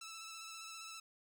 10% pulse tone with vibrato, 1318.5 Hz, E6, in tune, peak -39 dBFS, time 0.01-1 s, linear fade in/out 5 ms, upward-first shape square, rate 15 Hz, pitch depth 18 cents each way, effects 13-bit

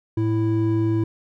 triangle tone pair together, 110.17 / 329.6 Hz, A2 / E4, +3 / 0 cents, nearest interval octave + perfect fifth, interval 1897 cents, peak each -19 dBFS, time 0.17-1.04 s, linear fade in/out 5 ms, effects none

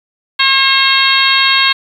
harmonic tone, 539 Hz, C#5, 49 cents flat, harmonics 2 / 3 / 4 / 5 / 6 / 7 / 8, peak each -16 / -16 / -16 / -16 / -16 / -16 / -16 dBFS, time 0.39-1.73 s, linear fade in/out 10 ms, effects 7-bit

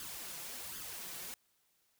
white noise with flanger, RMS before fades -45 dBFS, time 0-1.34 s, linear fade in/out 0 ms, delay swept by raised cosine 0.61 to 6.01 ms, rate 1.3 Hz, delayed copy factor +0.7, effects white hiss -75 dBFS RMS until 1.99 s

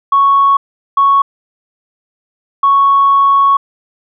sine tone bursts at uneven times, 1108.7 Hz, C#6, in tune, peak -5 dBFS, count 3, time 0.12-0.57 / 0.97-1.22 / 2.63-3.57 s, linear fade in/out 5 ms, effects tanh soft clip ceiling -1 dBFS

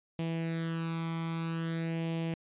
sawtooth tone with flanger, 164.7 Hz, E3, 1 cent flat, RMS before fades -34 dBFS, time 0.19-2.34 s, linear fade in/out 0 ms, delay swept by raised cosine 0.35 to 0.9 ms, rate 0.51 Hz, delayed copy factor +0.7, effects resampled to 8000 Hz

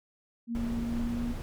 sine tone with pitch glide, 233.7 to 238.1 Hz, A#3 to A#3, +5 to +37 cents, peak -30 dBFS, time 0.47-1.35 s, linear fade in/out 50 ms, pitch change +32 cents, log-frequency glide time 0.91-1.19 s
brown noise, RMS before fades -36 dBFS, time 0.55-1.42 s, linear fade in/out 0 ms
effects none

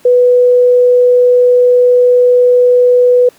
sine tone, 493.9 Hz, B4, in tune, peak -4 dBFS, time 0.05-3.29 s, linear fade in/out 5 ms, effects pink hiss -45 dBFS RMS until 3.38 s + high-pass 150 Hz 12 dB/octave

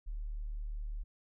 sine tone, 37.4 Hz, D1, 32 cents sharp, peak -36 dBFS, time 0.06-1.04 s, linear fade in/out 20 ms, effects none

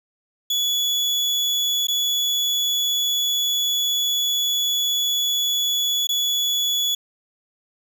35% pulse tone with dropouts, 3409 Hz, G#7, 45 cents sharp, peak -17 dBFS, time 0.5-6.95 s, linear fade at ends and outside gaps 5 ms, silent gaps 1.871-1.883 / 6.071-6.09 s, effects none

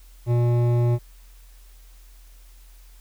triangle tone with hard clipping, 120 Hz, B2, 49 cents flat, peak -19 dBFS, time 0.26-0.99 s, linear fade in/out 50 ms, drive 16 dB, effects added 42 Hz sine -45 dBFS peak until 3 s + white hiss -57 dBFS RMS until 3 s

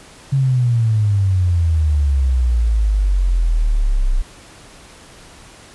sine exponential sweep, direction down, 138.59 to 30.9 Hz, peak -12 dBFS, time 0.32-4.22 s, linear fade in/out 10 ms, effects pink hiss -42 dBFS RMS until 5.74 s + resampled to 24000 Hz

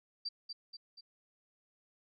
sine tone with echo, 4679 Hz, D8, 7 cents flat, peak -35 dBFS, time 0.25-0.29 s, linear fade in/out 10 ms, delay 240 ms, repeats 3, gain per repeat -5 dB, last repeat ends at 1.01 s, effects none

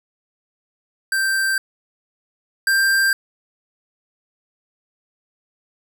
square tone pair in turn, 1568 / 1581.6 Hz, G6 / G6, 0 / +15 cents, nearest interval unison, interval 15 cents, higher second, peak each -18 / -15 dBFS, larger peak second, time 1.12-1.58 / 2.67-3.13 s, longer neither, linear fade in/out 2 ms, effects none

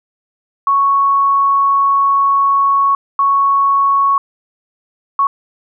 sine tone bursts at uneven times, 1108.7 Hz, C#6, in tune, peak -9 dBFS, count 3, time 0.67-2.95 / 3.19-4.18 / 5.19-5.27 s, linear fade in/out 2 ms, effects none

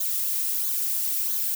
violet noise with flanger, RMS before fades -26 dBFS, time 0-1.55 s, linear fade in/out 5 ms, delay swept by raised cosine 0.37 to 3.17 ms, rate 1.5 Hz, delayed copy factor -0.6, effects none

